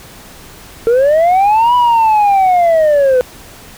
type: linear two-way sweep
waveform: sine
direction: up then down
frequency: 449.6 to 990 to 494.6 Hz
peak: -4 dBFS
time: 0.87-3.21 s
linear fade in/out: 0 ms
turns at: 1.75 s
effects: tanh soft clip ceiling -6 dBFS + pink hiss -36 dBFS RMS until 3.77 s